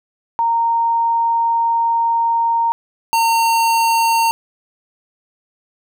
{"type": "tone pair in turn", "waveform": ["sine", "square"], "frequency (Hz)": [925, 914.4], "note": ["A#5", "A#5"], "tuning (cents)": [-14, -34], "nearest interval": "unison", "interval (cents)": 20, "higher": "first", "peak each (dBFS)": -13, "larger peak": "neither", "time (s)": [[0.39, 2.72], [3.13, 4.31]], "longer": "first", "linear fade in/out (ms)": 0, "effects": []}